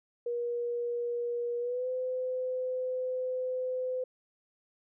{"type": "tone with pitch glide", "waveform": "sine", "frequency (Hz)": [478, 509.4], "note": ["A#4", "C5"], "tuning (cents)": [43, -46], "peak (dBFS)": -30, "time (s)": [0.26, 4.04], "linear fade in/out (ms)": 5, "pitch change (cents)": 111, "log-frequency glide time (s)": [1.59, 1.88], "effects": []}